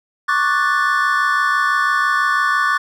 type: chord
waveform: triangle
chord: D major seventh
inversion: third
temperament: equal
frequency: 1108.7 / 1174.7 / 1480 / 1760 Hz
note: C#6 / D6 / F#6 / A6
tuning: 0 / 0 / 0 / 0 cents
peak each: -18 dBFS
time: 0.28-2.78 s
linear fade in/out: 10 ms
effects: none